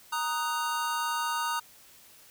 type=chord; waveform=square; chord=D# minor; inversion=second; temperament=just; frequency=933.4 / 1244.5 / 1493.4 Hz; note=A#5 / D#6 / F#6; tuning=+2 / 0 / +16 cents; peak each=-32 / -33 / -37 dBFS; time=0.12-1.6 s; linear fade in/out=10 ms; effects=white hiss -55 dBFS RMS until 2.3 s